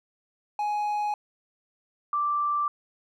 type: tone pair in turn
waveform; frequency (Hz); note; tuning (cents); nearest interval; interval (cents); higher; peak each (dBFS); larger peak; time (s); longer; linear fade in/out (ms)
triangle / sine; 835 / 1173.7; G#5 / D6; +9 / -1; tritone; 590; second; -23; neither; 0.59-1.14 / 2.13-2.68; neither; 2
effects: none